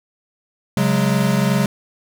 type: chord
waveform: square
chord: C# suspended fourth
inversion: none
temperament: equal with one note detuned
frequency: 136.92 / 185 / 207.7 Hz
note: C#3 / F#3 / G#3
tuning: -21 / 0 / 0 cents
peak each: -20 dBFS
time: 0.77-1.66 s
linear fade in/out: 2 ms
effects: none